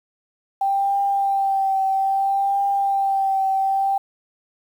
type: tone with vibrato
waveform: sine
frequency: 784 Hz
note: G5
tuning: in tune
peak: -17 dBFS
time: 0.61-3.98 s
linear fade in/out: 5 ms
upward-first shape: triangle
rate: 0.61 Hz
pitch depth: 30 cents each way
effects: 8-bit